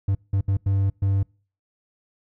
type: tone bursts at uneven times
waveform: triangle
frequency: 98 Hz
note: G2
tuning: in tune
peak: -16 dBFS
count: 5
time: 0.08-0.15 / 0.33-0.41 / 0.48-0.57 / 0.66-0.9 / 1.02-1.23 s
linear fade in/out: 5 ms
effects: noise-tail reverb RT60 0.4 s tail -26 dB re dry